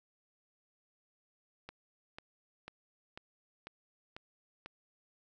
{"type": "click train", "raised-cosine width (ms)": 0.3, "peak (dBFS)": -29, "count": 7, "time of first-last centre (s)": [1.69, 4.66], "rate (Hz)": 2.02, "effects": []}